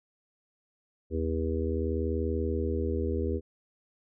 harmonic tone, 80.6 Hz, E2, 38 cents flat, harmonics 1 / 3 / 4 / 5 / 6, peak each -30 / -35 / -36 / -33 / -36 dBFS, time 1.1-3.41 s, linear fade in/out 50 ms, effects none

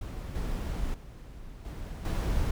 brown noise with level steps, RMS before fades -37 / -32 / -45 / -38 / -28 dBFS, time 0.01-2.51 s, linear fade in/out 5 ms, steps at 0.35 / 0.94 / 1.65 / 2.05 s, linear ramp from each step 2 ms, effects none

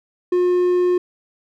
triangle tone, 358.4 Hz, F4, 45 cents sharp, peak -12 dBFS, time 0.32-0.98 s, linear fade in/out 5 ms, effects none

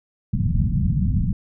white low-pass noise, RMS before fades -20 dBFS, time 0.33-1.33 s, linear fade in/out 2 ms, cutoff 200 Hz, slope 48 dB/octave, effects none

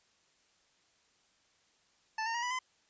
25% pulse tone with pitch steps, 880 / 913.7 / 948.6 / 984.9 / 1022.6 Hz, A5 / A#5 / A#5 / B5 / C6, 0 / -35 / +30 / -5 / -40 cents, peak -29 dBFS, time 2.18-2.59 s, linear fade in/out 5 ms, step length 82 ms, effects white hiss -70 dBFS RMS until 2.89 s + resampled to 16000 Hz

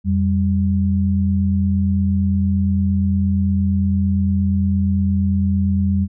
sine tone pair together, 87.31 / 196 Hz, F2 / G3, 0 / 0 cents, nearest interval octave + major second, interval 1400 cents, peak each -17 dBFS, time 0.04-6.08 s, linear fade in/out 50 ms, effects none

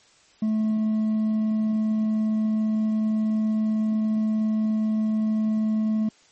sine tone with hard clipping, 217 Hz, A3, 24 cents flat, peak -21 dBFS, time 0.42-6.09 s, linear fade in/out 5 ms, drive 2 dB, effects white hiss -57 dBFS RMS until 6.31 s + MP3 32 kbps

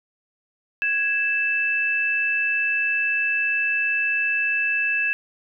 sine tone pair together, 1659.2 / 2637 Hz, G#6 / E7, -2 / 0 cents, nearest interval minor sixth, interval 802 cents, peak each -24 / -21 dBFS, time 0.82-5.13 s, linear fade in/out 0 ms, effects none

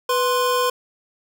square tone pair together, 493.9 / 1046.5 Hz, B4 / C6, 0 / 0 cents, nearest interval octave + minor second, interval 1300 cents, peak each -21 dBFS, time 0.09-0.7 s, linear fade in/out 5 ms, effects none

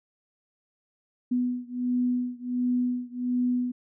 sine beating tone pair, 246.9 / 248.3 Hz, B3 / B3, 0 / +9 cents, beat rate 1.4 Hz, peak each -27 / -28 dBFS, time 1.31-3.72 s, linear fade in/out 10 ms, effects none

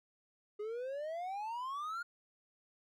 triangle exponential sweep, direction up, 410 to 1434 Hz, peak -36 dBFS, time 0.59-2.03 s, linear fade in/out 10 ms, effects none

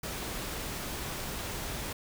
pink noise, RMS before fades -37 dBFS, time 0.03-1.93 s, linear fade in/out 5 ms, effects none

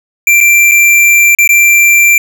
square tone with dropouts, 2357 Hz, D7, 6 cents sharp, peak -4 dBFS, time 0.27-2.18 s, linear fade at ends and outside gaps 2 ms, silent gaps 0.405-0.41 / 0.713-0.717 / 1.35-1.386 / 1.476-1.491 s, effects none

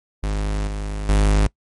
45% pulse tone with level steps, 51.1 Hz, G#1, 27 cents flat, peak -20 / -24 / -13 dBFS, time 0.23-1.47 s, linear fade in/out 5 ms, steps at 0.67 / 1.09 s, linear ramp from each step 2 ms, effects noise-tail reverb RT60 0.1 s tail -23 dB re dry + MP3 48 kbps

